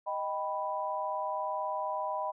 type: chord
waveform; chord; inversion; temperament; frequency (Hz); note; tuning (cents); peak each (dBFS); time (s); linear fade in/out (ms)
sine; Eb augmented; none; equal; 622.3 / 784 / 987.8; Eb5 / G5 / B5; 0 / 0 / 0; -36 / -37 / -34; 0.06-2.32; 20
effects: none